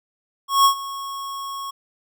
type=tone with ADSR envelope; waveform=square; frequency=1100 Hz; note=C#6; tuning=14 cents flat; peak=-11 dBFS; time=0.48-1.71 s; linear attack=170 ms; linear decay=93 ms; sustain=-18 dB; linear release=10 ms; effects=none